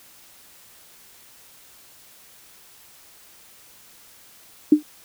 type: tone with exponential decay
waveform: sine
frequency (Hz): 301.3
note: D4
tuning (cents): +44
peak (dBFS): -5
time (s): 4.72-4.83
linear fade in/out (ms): 5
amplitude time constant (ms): 22
effects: white hiss -50 dBFS RMS until 5.04 s